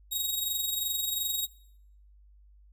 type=tone with amplitude modulation; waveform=10% pulse; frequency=3784 Hz; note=A#7; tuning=25 cents sharp; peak=-19 dBFS; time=0.11-1.47 s; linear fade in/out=20 ms; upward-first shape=sine; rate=22.8 Hz; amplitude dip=50%; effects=noise-tail reverb RT60 0.7 s tail -19 dB re dry + added 50 Hz sine -54 dBFS peak until 2.72 s